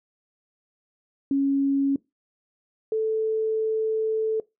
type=tone pair in turn; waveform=sine; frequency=276.2 / 439.4 Hz; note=C#4 / A4; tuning=-6 / -2 cents; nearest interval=minor sixth; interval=804 cents; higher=second; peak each=-19 / -21 dBFS; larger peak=first; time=1.31-1.96 / 2.92-4.4 s; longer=second; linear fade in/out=2 ms; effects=noise-tail reverb RT60 0.2 s tail -21 dB re dry